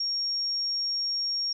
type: tone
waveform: sine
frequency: 5560 Hz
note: F8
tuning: 9 cents flat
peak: -26 dBFS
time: 0-1.53 s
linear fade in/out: 5 ms
effects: none